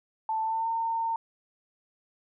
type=tone with pitch glide; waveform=sine; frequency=883 to 910.5 Hz; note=A5 to A#5; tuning=+6 to -41 cents; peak=-26 dBFS; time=0.29-1.16 s; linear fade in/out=2 ms; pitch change=+53 cents; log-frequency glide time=0.42-0.68 s; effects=none